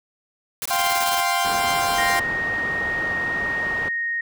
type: noise bursts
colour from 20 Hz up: white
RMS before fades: -28 dBFS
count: 11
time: 0.62-1.205 s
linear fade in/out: 0 ms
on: 35 ms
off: 20 ms
type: chord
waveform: sawtooth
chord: F suspended second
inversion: none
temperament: equal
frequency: 698.5 / 784 / 1046.5 Hz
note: F5 / G5 / C6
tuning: 0 / 0 / 0 cents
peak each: -20 dBFS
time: 0.7-2.2 s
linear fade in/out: 10 ms
type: low-pass noise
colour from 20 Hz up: white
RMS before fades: -32 dBFS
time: 1.44-3.89 s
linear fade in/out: 10 ms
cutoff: 1200 Hz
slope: 12 dB/octave
type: tone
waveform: sine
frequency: 1863 Hz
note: A#6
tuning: 2 cents flat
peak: -22 dBFS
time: 1.98-4.21 s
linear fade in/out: 5 ms
effects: none